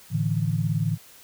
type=chord; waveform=sine; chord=A suspended fourth; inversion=none; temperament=equal; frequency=110 / 146.83 / 164.81 Hz; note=A2 / D3 / E3; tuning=0 / 0 / 0 cents; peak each=-26 dBFS; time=0.1-0.98 s; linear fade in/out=50 ms; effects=white hiss -50 dBFS RMS until 1.23 s